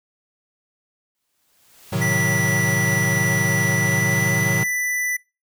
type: noise with exponential growth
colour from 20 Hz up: white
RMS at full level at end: -39 dBFS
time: 1.15-2.03 s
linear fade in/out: 0 ms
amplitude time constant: 190 ms
type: chord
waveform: square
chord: A diminished seventh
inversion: none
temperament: equal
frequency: 110 / 130.81 / 155.56 / 185 Hz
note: A2 / C3 / Eb3 / Gb3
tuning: 0 / 0 / 0 / 0 cents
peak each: -26 dBFS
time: 1.92-4.64 s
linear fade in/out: 10 ms
type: tone with pitch glide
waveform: square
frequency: 1965 to 1985.5 Hz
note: B6 to B6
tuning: -9 to +9 cents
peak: -21 dBFS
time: 2.01-5.17 s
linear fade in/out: 10 ms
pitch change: +18 cents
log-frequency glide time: 3.66-4.47 s
effects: noise-tail reverb RT60 0.3 s tail -26 dB re dry

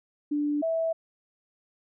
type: tone pair in turn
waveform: sine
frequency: 293.7 / 654 Hz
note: D4 / E5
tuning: 0 / -14 cents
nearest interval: octave + major second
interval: 1386 cents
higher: second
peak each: -24 / -24 dBFS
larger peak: neither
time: 0.31-0.62 / 0.62-0.93 s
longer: neither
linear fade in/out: 10 ms
effects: none

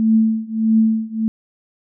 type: tone with tremolo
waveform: sine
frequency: 221.5 Hz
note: A3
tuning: 12 cents sharp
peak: -9 dBFS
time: 0-1.28 s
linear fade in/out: 0 ms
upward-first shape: triangle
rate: 1.6 Hz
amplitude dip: 95%
effects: none

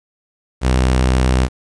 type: tone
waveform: sawtooth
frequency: 63.7 Hz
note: C2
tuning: 46 cents flat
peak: -8 dBFS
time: 0.61-1.49 s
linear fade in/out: 50 ms
effects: resampled to 22050 Hz + 7-bit

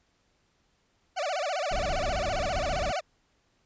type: tone with vibrato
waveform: 40% pulse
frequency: 659.3 Hz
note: E5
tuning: in tune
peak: -27 dBFS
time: 1.16-3.01 s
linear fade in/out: 20 ms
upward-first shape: sine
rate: 15 Hz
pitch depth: 260 cents each way
type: noise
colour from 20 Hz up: brown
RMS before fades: -34 dBFS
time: 1.71-2.92 s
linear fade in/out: 5 ms
effects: pink hiss -70 dBFS RMS until 3.65 s + resampled to 16000 Hz

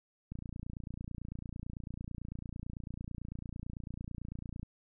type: click train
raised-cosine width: 5 ms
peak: -29 dBFS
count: 126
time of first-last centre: 0.32-4.63 s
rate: 29 Hz
effects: none

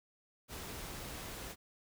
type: noise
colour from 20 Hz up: pink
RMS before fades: -45 dBFS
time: 0.48-1.56 s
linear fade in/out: 50 ms
effects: none

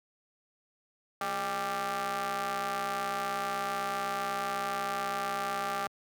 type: ring-modulated tone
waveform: sawtooth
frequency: 191.6 Hz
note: G3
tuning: 39 cents flat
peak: -24 dBFS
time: 1.21-5.87 s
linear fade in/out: 2 ms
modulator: 990 Hz
effects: high-pass 80 Hz 12 dB/octave + 11-bit

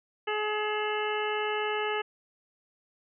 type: harmonic tone with a mistuned harmonic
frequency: 423.7 Hz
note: G#4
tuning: 35 cents sharp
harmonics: 1 / 2 / 3 / 4 / 5 / 6 / 7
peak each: -31 / -34 / -36 / -37 / -38 / -39 / -39 dBFS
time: 0.27-2.02 s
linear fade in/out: 10 ms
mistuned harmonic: 6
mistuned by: +76 cents
effects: none

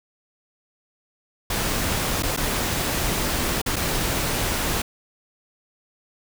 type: noise with dropouts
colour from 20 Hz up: pink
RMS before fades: -24 dBFS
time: 1.5-4.82 s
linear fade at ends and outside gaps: 5 ms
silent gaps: 2.225-2.232 / 2.365-2.373 / 3.617-3.661 / 3.76-3.764 s
effects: none

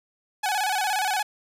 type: tone with vibrato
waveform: sawtooth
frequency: 797 Hz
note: G5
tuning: 28 cents sharp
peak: -19 dBFS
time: 0.43-1.23 s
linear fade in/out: 10 ms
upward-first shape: square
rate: 17 Hz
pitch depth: 100 cents each way
effects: resampled to 32000 Hz

